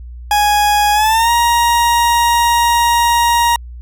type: tone with pitch glide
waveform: 40% pulse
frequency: 830.6 to 943.1 Hz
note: G#5 to A#5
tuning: 0 to +20 cents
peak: -9 dBFS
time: 0.31-3.56 s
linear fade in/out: 2 ms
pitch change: +220 cents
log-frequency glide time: 0.93-1.31 s
effects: added 60 Hz sine -28 dBFS peak until 3.81 s